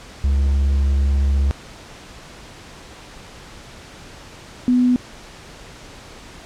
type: tone pair in turn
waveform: triangle / sine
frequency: 69.1 / 248.4 Hz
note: C#2 / B3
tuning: -5 / +10 cents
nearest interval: octave + minor seventh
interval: 2215 cents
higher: second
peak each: -12 dBFS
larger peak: neither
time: 0.24-1.51 / 4.68-4.96 s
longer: first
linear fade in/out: 0 ms
effects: pink hiss -40 dBFS RMS until 6.45 s + low-pass 7000 Hz 12 dB/octave